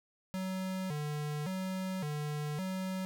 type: tone with vibrato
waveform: square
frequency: 167.3 Hz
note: E3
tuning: 26 cents sharp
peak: -35 dBFS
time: 0.34-3.05 s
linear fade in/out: 0 ms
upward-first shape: square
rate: 0.89 Hz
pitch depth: 200 cents each way
effects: none